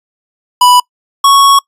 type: tone pair in turn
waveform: square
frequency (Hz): 987.8 / 1108.8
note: B5 / C#6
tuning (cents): 0 / 0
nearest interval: major second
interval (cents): 200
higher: second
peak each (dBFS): -4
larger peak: neither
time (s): 0.61-0.8 / 1.24-1.59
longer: second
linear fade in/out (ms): 5
effects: noise-tail reverb RT60 0.1 s tail -25 dB re dry + resampled to 32000 Hz